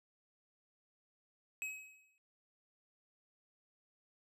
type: tone with exponential decay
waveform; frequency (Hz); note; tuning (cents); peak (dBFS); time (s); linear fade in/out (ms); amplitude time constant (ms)
square; 2552; D#7; +43; -37; 1.62-2.18; 0; 120
effects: low-pass 12000 Hz 12 dB/octave